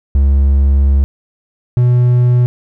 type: tone pair in turn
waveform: triangle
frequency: 69 / 122.94 Hz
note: C#2 / B2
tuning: -7 / -7 cents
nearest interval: minor seventh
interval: 1000 cents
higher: second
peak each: -5 dBFS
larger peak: neither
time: 0.15-1.04 / 1.77-2.46 s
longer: first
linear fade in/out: 0 ms
effects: none